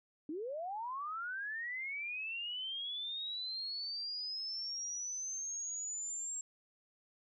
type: linear sweep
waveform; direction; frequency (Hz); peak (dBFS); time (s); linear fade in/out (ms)
sine; up; 284.7 to 7550; -38; 0.29-6.41; 2
effects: none